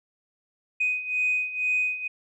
sine beating tone pair, 2497 / 2499.1 Hz, D#7 / D#7, +6 / +7 cents, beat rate 2.1 Hz, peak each -28 / -24 dBFS, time 0.8-2.08 s, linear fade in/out 10 ms, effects tanh soft clip ceiling -16 dBFS

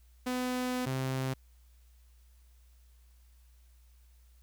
sawtooth tone pair in turn, 251.4 / 131.53 Hz, B3 / C3, +31 / +9 cents, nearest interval major seventh, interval 1122 cents, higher first, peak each -27 dBFS, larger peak neither, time 0.26-0.86 / 0.86-1.34 s, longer first, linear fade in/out 10 ms, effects added 60 Hz sine -57 dBFS peak until 4.42 s + white hiss -71 dBFS RMS until 4.42 s

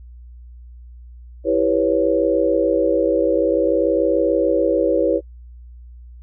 sine chord, C# half-diminished seventh, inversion first, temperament equal with one note detuned, 329.6 / 396.3 / 493.9 / 554.4 Hz, E4 / G4 / B4 / C#5, 0 / +19 / 0 / 0 cents, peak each -20 / -22 / -19 / -19 dBFS, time 1.44-5.21 s, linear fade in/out 50 ms, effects noise-tail reverb RT60 0.1 s tail -25 dB re dry + added 60 Hz sine -37 dBFS peak until 6.22 s

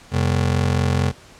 35% pulse ring-modulated tone, 110 Hz, A2, in tune, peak -12 dBFS, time 0.11-1.13 s, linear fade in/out 50 ms, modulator 22.3 Hz, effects pink hiss -46 dBFS RMS until 1.39 s + low-pass 8000 Hz 12 dB/octave

